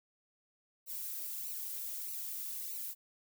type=noise with flanger; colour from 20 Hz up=violet; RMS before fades=-41 dBFS; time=0.86-2.95 s; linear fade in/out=50 ms; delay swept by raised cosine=0.58 to 2.78 ms; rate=1.6 Hz; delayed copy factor=-0.95; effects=none

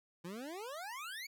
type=exponential sweep; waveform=25% pulse; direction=up; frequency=163.7 to 2305 Hz; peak=-39 dBFS; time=0.24-1.27 s; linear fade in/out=10 ms; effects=none

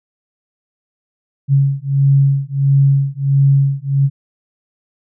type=beating tone pair; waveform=sine; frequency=137.6 / 139.1 Hz; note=C#3 / C#3; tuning=-12 / +6 cents; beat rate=1.5 Hz; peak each=-13 dBFS; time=1.48-4.1 s; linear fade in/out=50 ms; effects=none

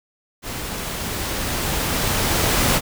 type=noise with level ramp; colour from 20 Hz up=pink; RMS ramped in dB=-30 to -17 dBFS; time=0.42-2.81 s; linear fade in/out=50 ms; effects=none

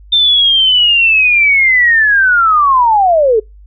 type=linear sweep; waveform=sine; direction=down; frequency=3600 to 414.4 Hz; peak=-6 dBFS; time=0.12-3.4 s; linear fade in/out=10 ms; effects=noise-tail reverb RT60 0.2 s tail -25 dB re dry + added 50 Hz sine -35 dBFS peak until 3.66 s

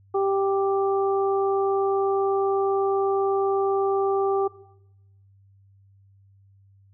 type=harmonic tone; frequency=392 Hz; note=G4; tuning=in tune; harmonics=1 / 2 / 3; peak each=-21 / -27 / -31 dBFS; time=0.14-4.48 s; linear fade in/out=10 ms; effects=noise-tail reverb RT60 0.9 s tail -19 dB re dry + added 98 Hz sine -53 dBFS peak until 6.93 s

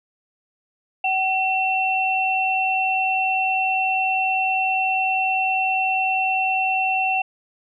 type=tone pair together; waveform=sine; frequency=759 / 2705 Hz; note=F#5 / E7; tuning=+44 / +44 cents; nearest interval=octave + minor seventh; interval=2200 cents; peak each=-21 dBFS; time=1.04-7.22 s; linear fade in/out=5 ms; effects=none

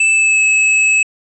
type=tone with pitch glide; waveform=square; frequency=2637 to 2590 Hz; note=E7 to E7; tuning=0 to -31 cents; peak=-10 dBFS; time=0-1.03 s; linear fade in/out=5 ms; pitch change=-31 cents; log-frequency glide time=0.11-0.43 s; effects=resampled to 22050 Hz

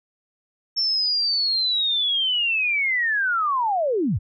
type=linear sweep; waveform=sine; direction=down; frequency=5440 to 65 Hz; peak=-19 dBFS; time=0.76-4.19 s; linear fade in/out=20 ms; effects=none

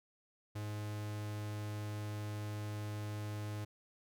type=tone; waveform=45% pulse; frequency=105.1 Hz; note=G#2; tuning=21 cents sharp; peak=-39 dBFS; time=0.55-3.65 s; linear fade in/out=10 ms; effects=none

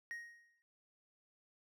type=tone with exponential decay; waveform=triangle; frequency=1874 Hz; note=A#6; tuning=9 cents sharp; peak=-38 dBFS; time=0.11-0.62 s; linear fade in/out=0 ms; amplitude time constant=110 ms; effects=none

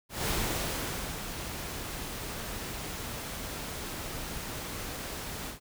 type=noise with ADSR envelope; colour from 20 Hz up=pink; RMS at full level=-30 dBFS; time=0.09-5.6 s; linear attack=170 ms; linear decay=900 ms; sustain=-8 dB; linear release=120 ms; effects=none

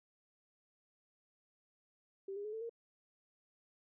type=tone with pitch steps; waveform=sine; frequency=389.9 / 407.2 / 425.2 / 444 / 463.7 Hz; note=G4 / G#4 / G#4 / A4 / A#4; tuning=-9 / -34 / +41 / +16 / -9 cents; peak=-40 dBFS; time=2.28-2.695 s; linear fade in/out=5 ms; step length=83 ms; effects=none

